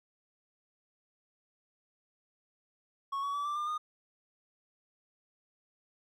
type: tone with pitch steps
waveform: triangle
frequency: 1104 / 1127.2 / 1150.9 / 1175.1 / 1199.8 / 1225 Hz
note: C#6 / C#6 / D6 / D6 / D6 / D#6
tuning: -7 / +29 / -35 / +1 / +37 / -27 cents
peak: -30 dBFS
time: 3.12-3.78 s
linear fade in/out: 10 ms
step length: 110 ms
effects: none